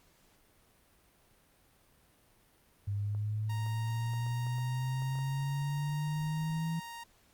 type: exponential sweep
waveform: sine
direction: up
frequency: 100.3 to 164.81 Hz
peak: -31 dBFS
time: 2.87-6.8 s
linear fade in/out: 10 ms
type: clicks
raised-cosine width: 1 ms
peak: -39 dBFS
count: 9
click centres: 3.149 / 3.664 / 4.136 / 4.265 / 4.467 / 4.584 / 5.021 / 5.155 / 5.188 s
type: tone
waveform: sawtooth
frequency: 932.3 Hz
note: A#5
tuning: in tune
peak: -39 dBFS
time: 3.49-7.04 s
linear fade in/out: 10 ms
effects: pink hiss -66 dBFS RMS until 7.33 s + Opus 48 kbps